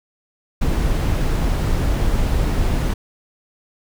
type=noise; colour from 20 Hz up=brown; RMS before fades=-18 dBFS; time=0.61-2.94 s; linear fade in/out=10 ms; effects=none